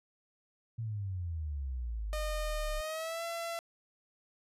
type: exponential sweep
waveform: sine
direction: down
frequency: 116.54 to 32.7 Hz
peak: -34 dBFS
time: 0.78-2.81 s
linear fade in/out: 10 ms
type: tone with pitch glide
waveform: sawtooth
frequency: 611 to 674 Hz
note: D#5 to E5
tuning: -32 to +38 cents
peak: -32 dBFS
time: 2.13-3.59 s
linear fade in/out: 0 ms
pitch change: +170 cents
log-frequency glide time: 2.76-3.24 s
effects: resampled to 32000 Hz